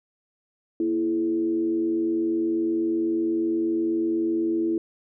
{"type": "tone with frequency modulation", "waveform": "sine", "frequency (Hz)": 332.2, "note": "E4", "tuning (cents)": 13, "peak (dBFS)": -21, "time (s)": [0.8, 4.78], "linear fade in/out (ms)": 2, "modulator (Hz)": 91.8, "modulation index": 0.51, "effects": []}